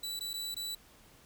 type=tone with dropouts; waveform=sawtooth; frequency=3951 Hz; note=B7; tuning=in tune; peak=-33 dBFS; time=0.03-0.75 s; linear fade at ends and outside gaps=5 ms; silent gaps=0.194-0.207 / 0.333-0.338 / 0.545-0.565 s; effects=pink hiss -60 dBFS RMS until 1.25 s